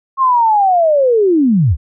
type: linear sweep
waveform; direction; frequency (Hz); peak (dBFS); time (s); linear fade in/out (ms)
sine; down; 1087 to 58.27; -8; 0.17-1.77; 50
effects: none